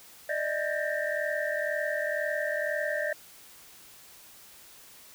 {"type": "tone cluster", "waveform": "sine", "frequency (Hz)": [597, 639, 1586, 1795, 1873], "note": ["D5", "D#5", "G6", "A6", "A#6"], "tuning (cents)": [28, 46, 20, 34, 8], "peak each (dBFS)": [-31, -35, -36, -34, -37], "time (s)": [0.29, 3.13], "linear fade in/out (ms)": 5, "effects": ["white hiss -52 dBFS RMS until 5.14 s"]}